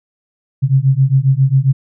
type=beating tone pair; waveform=sine; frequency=130.81 / 138.21 Hz; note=C3 / C#3; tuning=0 / -5 cents; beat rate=7.4 Hz; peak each=-12 dBFS; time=0.62-1.73 s; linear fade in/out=20 ms; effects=none